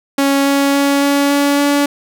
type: tone with pitch steps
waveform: sawtooth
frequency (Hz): 277.2 / 279 / 280.7 / 282.5 / 284.3 / 286.1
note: C#4 / C#4 / C#4 / C#4 / C#4 / D4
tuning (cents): 0 / +11 / +22 / +33 / +44 / -45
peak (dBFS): -7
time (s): 0.18-1.86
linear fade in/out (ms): 5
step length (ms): 280
effects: none